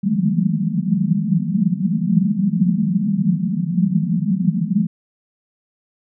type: band-pass noise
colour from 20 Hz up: pink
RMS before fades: -18 dBFS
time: 0.03-4.87 s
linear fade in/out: 10 ms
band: 160 to 220 Hz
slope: 96 dB/octave
effects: none